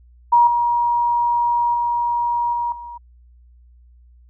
sine tone with level steps, 952 Hz, A#5, 36 cents sharp, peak -9 / -15 / -17 / -19 / -31 dBFS, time 0.32-2.98 s, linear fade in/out 10 ms, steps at 0.47 / 1.74 / 2.53 / 2.72 s, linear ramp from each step 2 ms, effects added 60 Hz sine -46 dBFS peak until 4.29 s

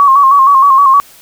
sine tone with vibrato, 1100 Hz, C#6, 14 cents flat, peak -3 dBFS, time 0-1 s, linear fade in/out 0 ms, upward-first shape square, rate 6.4 Hz, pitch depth 53 cents each way, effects white hiss -40 dBFS RMS until 1.21 s

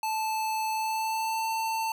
square tone with pitch glide, 875 to 893.4 Hz, A5 to A5, -10 to +26 cents, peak -28 dBFS, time 0.03-1.92 s, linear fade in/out 2 ms, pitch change +36 cents, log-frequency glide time 0.71-1.48 s, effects none

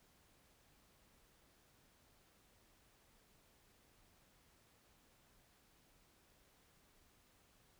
silence, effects pink hiss -71 dBFS RMS until 7.79 s

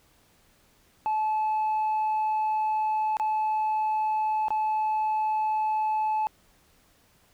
sine tone with dropouts, 864 Hz, A5, 32 cents flat, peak -21 dBFS, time 1.06-6.27 s, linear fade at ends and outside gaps 0 ms, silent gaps 3.169-3.198 / 4.483-4.505 s, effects tanh soft clip ceiling -22 dBFS + pink hiss -62 dBFS RMS until 7.33 s

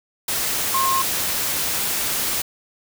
sine tone in noise, 1067 Hz, C6, 34 cents sharp, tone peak -18 dBFS, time 0.74-1.02 s, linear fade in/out 5 ms, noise white, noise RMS -23 dBFS, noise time 0.28-2.42 s, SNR +2 dB, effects none

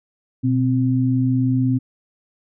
sine tone pair together, 123.47 / 259.9 Hz, B2 / C4, 0 / -11 cents, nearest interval octave + minor second, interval 1289 cents, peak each -18 dBFS, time 0.43-1.79 s, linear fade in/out 20 ms, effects none

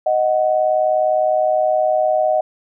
sine tone pair together, 623 / 742.6 Hz, D#5 / F#5, +2 / +6 cents, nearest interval minor third, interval 304 cents, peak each -15 / -18 dBFS, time 0.06-2.41 s, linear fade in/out 5 ms, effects none

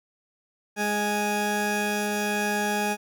20% pulse tone pair together, 207.8 / 830.6 Hz, G#3 / G#5, +1 / 0 cents, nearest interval 2 octaves, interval 2399 cents, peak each -22 dBFS, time 0.76-2.97 s, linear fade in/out 50 ms, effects none

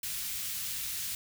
white band-stop noise, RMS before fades -36 dBFS, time 0.03-1.15 s, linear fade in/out 2 ms, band 140 to 2100 Hz, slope 12 dB/octave, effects none

